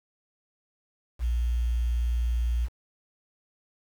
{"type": "tone with quantisation", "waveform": "sine", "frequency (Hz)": 59.2, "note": "A#1", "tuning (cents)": 27, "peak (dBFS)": -23, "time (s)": [1.19, 2.69], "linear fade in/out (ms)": 50, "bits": 8, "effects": []}